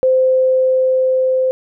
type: tone with level ramp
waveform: sine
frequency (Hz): 518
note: C5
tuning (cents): -17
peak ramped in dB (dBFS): -9 to -12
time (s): 0.03-1.51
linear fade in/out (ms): 0
effects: none